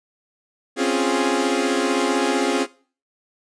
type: chord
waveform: sawtooth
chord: Db major seventh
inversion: third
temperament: equal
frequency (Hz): 261.6 / 277.2 / 349.2 / 415.3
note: C4 / Db4 / F4 / Ab4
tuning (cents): 0 / 0 / 0 / 0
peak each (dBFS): -20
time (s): 0.76-2.67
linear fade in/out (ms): 50
effects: noise-tail reverb RT60 0.4 s tail -19 dB re dry + resampled to 22050 Hz